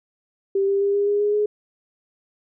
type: tone with pitch steps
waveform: sine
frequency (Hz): 392 / 396.3 / 400.7 / 405.1 / 409.6 / 414.1 / 418.7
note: G4 / G4 / G4 / G#4 / G#4 / G#4 / G#4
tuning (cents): 0 / +19 / +38 / -43 / -24 / -5 / +14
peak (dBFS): -17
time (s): 0.55-1.46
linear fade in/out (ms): 5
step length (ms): 130
effects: none